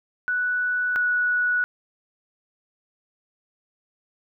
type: tone pair in turn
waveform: sine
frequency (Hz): 1480 / 1469.8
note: F#6 / F#6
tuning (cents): 0 / -12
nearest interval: unison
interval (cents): 12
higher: first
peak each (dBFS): -21 / -19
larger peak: second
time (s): 0.28-0.96 / 0.96-1.64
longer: neither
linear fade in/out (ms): 0
effects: none